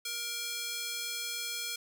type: tone with high-pass filter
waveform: square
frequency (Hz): 471.6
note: A#4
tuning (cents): +20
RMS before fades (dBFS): -37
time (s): 0.05-1.76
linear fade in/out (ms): 5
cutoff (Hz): 3100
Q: 0.9
effects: none